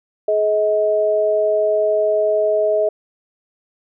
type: tone pair together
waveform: sine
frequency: 423.4 / 634.4 Hz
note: G#4 / D#5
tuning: +33 / +33 cents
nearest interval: perfect fifth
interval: 700 cents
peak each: -19 / -15 dBFS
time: 0.28-2.89 s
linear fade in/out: 5 ms
effects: none